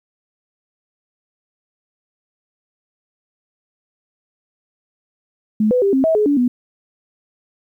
sine tone with pitch steps, 214.5 / 499.9 / 396.5 / 266 / 645 / 422.4 / 287.3 / 246.3 Hz, A3 / B4 / G4 / C4 / E5 / G#4 / D4 / B3, -44 / +21 / +20 / +29 / -38 / +29 / -38 / -5 cents, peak -12 dBFS, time 5.6-6.48 s, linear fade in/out 5 ms, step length 110 ms, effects 9-bit

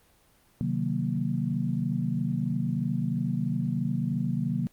sine chord, C half-diminished seventh, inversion none, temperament equal with one note detuned, 130.81 / 153.87 / 185 / 233.1 Hz, C3 / Eb3 / Gb3 / Bb3, 0 / -19 / 0 / 0 cents, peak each -31 dBFS, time 0.61-4.67 s, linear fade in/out 0 ms, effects pink hiss -62 dBFS RMS until 4.72 s + Opus 24 kbps

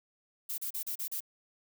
violet noise bursts, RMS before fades -36 dBFS, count 6, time 0.49-1.206 s, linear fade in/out 10 ms, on 91 ms, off 34 ms, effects none

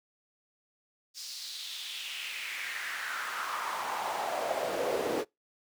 brown noise with high-pass filter sweep, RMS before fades -35 dBFS, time 1.14-5.25 s, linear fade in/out 50 ms, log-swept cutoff 5200 to 400 Hz, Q 3.3, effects noise-tail reverb RT60 0.2 s tail -26 dB re dry

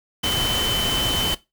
sine tone in noise, 3053 Hz, G7, 46 cents flat, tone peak -22 dBFS, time 0.23-1.35 s, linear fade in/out 10 ms, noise pink, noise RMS -25 dBFS, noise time 0.23-1.35 s, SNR 0 dB, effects noise-tail reverb RT60 0.2 s tail -17 dB re dry

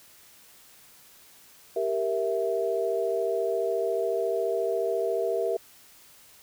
sine chord, E diminished, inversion first, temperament equal, 392 / 466.2 / 659.3 Hz, G4 / Bb4 / E5, 0 / 0 / 0 cents, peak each -29 / -28 / -29 dBFS, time 1.76-5.57 s, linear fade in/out 5 ms, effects white hiss -54 dBFS RMS until 6.42 s

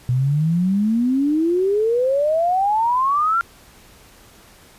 sine exponential sweep, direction up, 121.6 to 1396.9 Hz, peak -15 dBFS, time 0.09-3.41 s, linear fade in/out 0 ms, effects pink hiss -48 dBFS RMS until 4.78 s + resampled to 32000 Hz

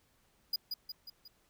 square tone with echo, 4906 Hz, D#8, 25 cents flat, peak -30 dBFS, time 0.53-0.56 s, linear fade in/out 5 ms, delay 180 ms, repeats 4, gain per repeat -5 dB, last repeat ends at 1.28 s, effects pink hiss -71 dBFS RMS until 1.49 s

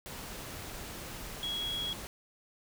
sine tone in noise, 3322 Hz, G#7, in tune, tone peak -33 dBFS, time 1.43-1.93 s, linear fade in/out 0 ms, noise pink, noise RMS -43 dBFS, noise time 0.06-2.07 s, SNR +7 dB, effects none

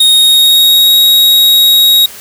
45% pulse tone with pitch glide, 3729 to 3790 Hz, A#7 to A#7, 0 to +28 cents, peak -3 dBFS, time 0-2.06 s, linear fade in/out 5 ms, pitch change +28 cents, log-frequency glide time 0.1-0.96 s, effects white hiss -30 dBFS RMS until 2.2 s

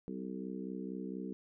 harmonic tone with a mistuned harmonic, 64.3 Hz, C2, 30 cents flat, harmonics 3 / 4 / 5 / 6 / 7, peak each -42 / -44 / -46 / -48 / -49 dBFS, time 0.08-1.33 s, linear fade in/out 0 ms, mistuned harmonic 7, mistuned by -18 cents, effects none

